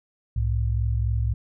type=tone pair together; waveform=sine; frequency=64.1 / 107.8 Hz; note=C2 / A2; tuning=-35 / -35 cents; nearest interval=major sixth; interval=900 cents; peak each=-23 / -24 dBFS; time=0.36-1.34 s; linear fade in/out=5 ms; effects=none